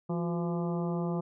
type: harmonic tone with a mistuned harmonic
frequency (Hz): 170.4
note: F3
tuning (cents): -42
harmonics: 1 / 2 / 3 / 4 / 5 / 6 / 7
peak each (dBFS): -30 / -36 / -40 / -42 / -44 / -46 / -47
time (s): 0.09-1.21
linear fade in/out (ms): 10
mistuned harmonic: 2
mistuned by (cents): +76
effects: none